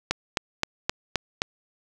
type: click train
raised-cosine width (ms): 0.2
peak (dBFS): -5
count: 6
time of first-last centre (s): 0.11-1.419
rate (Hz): 3.82
effects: none